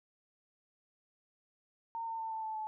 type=tone with pitch steps; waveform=sine; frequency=915 / 905 / 895.1 / 885.4 / 875.7 / 866.1 Hz; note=A#5 / A5 / A5 / A5 / A5 / A5; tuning=-32 / +48 / +29 / +11 / -8 / -28 cents; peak=-36 dBFS; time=1.95-2.67 s; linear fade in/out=0 ms; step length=120 ms; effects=none